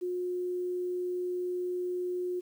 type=tone with quantisation; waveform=sine; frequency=359.6 Hz; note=F#4; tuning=49 cents flat; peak=-30 dBFS; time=0.01-2.41 s; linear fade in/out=20 ms; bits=10; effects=none